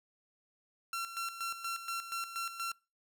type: tone with tremolo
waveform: sawtooth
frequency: 1360 Hz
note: F6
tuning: 46 cents flat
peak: -31 dBFS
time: 0.93-2.72 s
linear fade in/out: 2 ms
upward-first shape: square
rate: 4.2 Hz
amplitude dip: 65%
effects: noise-tail reverb RT60 0.3 s tail -24 dB re dry